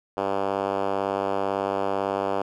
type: tone with band-pass filter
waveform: 5% pulse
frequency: 98 Hz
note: G2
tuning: in tune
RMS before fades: -26 dBFS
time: 0.17-2.42 s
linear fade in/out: 5 ms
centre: 580 Hz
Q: 1
effects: none